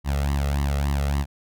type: tone with flanger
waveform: sawtooth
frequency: 70.5 Hz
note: C#2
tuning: 30 cents sharp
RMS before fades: -23 dBFS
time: 0.04-1.26 s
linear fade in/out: 50 ms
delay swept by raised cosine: 1 to 1.55 ms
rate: 3.5 Hz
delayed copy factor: +1
effects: none